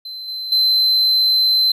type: tone with level steps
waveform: triangle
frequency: 4074 Hz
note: C8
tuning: 47 cents flat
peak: -27 / -23 / -11 dBFS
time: 0.05-1.72 s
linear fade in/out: 5 ms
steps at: 0.28 / 0.52 s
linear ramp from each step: 2 ms
effects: none